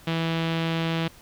sawtooth tone with low-pass filter, 164.3 Hz, E3, 5 cents flat, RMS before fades -26 dBFS, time 0.07-1.08 s, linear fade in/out 5 ms, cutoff 3300 Hz, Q 2.5, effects pink hiss -51 dBFS RMS until 1.21 s

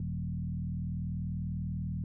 sine tone with frequency modulation, 130 Hz, C3, 11 cents flat, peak -32 dBFS, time 0-2.04 s, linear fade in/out 2 ms, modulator 40.2 Hz, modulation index 1.6, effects none

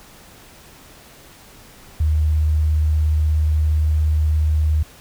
sine tone with vibrato, 77 Hz, D#2, 17 cents flat, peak -14 dBFS, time 2-4.83 s, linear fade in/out 5 ms, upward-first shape square, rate 17 Hz, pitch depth 10 cents each way, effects pink hiss -45 dBFS RMS until 5 s

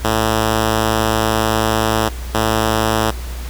5% pulse tone pair in turn, 110 / 110 Hz, A2 / A2, 0 / 0 cents, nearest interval unison, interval 0 cents, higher neither, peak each -3 dBFS, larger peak neither, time 0.04-2.09 / 2.34-3.11 s, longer first, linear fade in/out 10 ms, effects added 60 Hz sine -24 dBFS peak until 3.49 s + pink hiss -35 dBFS RMS until 3.49 s

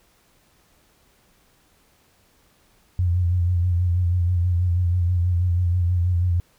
sine tone with vibrato, 88.4 Hz, F2, 22 cents sharp, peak -17 dBFS, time 2.99-6.4 s, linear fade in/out 0 ms, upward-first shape sine, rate 6.2 Hz, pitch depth 49 cents each way, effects pink hiss -60 dBFS RMS until 6.58 s

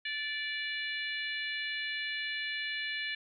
harmonic tone, 583 Hz, D5, 13 cents flat, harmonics 3 / 4 / 5 / 6 / 7, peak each -37 / -39 / -41 / -43 / -44 dBFS, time 0.05-3.15 s, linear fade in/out 5 ms, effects none

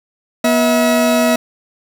40% pulse tone pair together, 241.6 / 645 Hz, B3 / E5, -38 / -38 cents, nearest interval octave + perfect fourth, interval 1700 cents, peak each -13 dBFS, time 0.44-1.36 s, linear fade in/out 5 ms, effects none

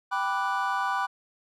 triangle chord, G major seventh, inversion none, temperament equal, 784 / 987.8 / 1174.7 / 1480 Hz, G5 / B5 / D6 / F#6, 0 / 0 / 0 / 0 cents, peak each -29 / -28 / -29 / -30 dBFS, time 0.11-1.07 s, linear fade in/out 20 ms, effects none

